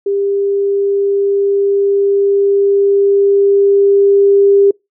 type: tone with level ramp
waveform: sine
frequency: 398.9 Hz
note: G4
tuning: 30 cents sharp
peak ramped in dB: -12 to -5 dBFS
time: 0.06-4.71 s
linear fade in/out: 5 ms
effects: noise-tail reverb RT60 0.2 s tail -26 dB re dry